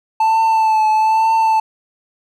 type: tone with vibrato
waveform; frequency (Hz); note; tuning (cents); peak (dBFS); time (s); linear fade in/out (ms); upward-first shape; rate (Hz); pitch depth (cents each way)
triangle; 880; A5; 0; -9; 0.2-1.6; 5; triangle; 1.1; 34
effects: none